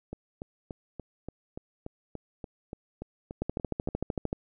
two click trains, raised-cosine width 2 ms, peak -24 / -16 dBFS, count 14 / 13, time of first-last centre 0.13-3.887 / 3.42-4.329 s, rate 3.46 / 13.2 Hz, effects none

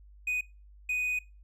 triangle tone bursts at uneven times, 2489 Hz, D#7, in tune, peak -26 dBFS, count 2, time 0.27-0.41 / 0.89-1.19 s, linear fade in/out 5 ms, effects noise-tail reverb RT60 0.3 s tail -23 dB re dry + added 50 Hz sine -51 dBFS peak until 1.43 s

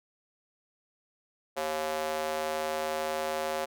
square tone with high-pass filter, 77.78 Hz, D#2, in tune, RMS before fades -32 dBFS, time 1.56-3.66 s, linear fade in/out 20 ms, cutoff 570 Hz, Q 2.3, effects none

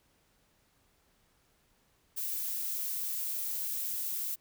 violet noise, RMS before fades -35 dBFS, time 2.16-4.36 s, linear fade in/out 20 ms, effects pink hiss -70 dBFS RMS until 4.4 s

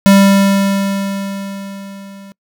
square tone with level ramp, 197 Hz, G3, 9 cents sharp, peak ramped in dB -4 to -34 dBFS, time 0.06-2.32 s, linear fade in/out 0 ms, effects noise-tail reverb RT60 0.1 s tail -26 dB re dry

